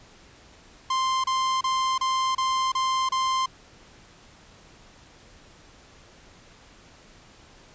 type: tone bursts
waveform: 45% pulse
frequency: 1046.5 Hz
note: C6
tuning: in tune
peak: -22 dBFS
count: 7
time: 0.9-3.46 s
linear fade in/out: 5 ms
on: 340 ms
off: 30 ms
effects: pink hiss -52 dBFS RMS until 7.74 s + resampled to 16000 Hz